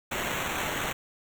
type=noise with sample-and-hold; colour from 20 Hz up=violet; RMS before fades=-31 dBFS; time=0.11-0.93 s; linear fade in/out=10 ms; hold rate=4900 Hz; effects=none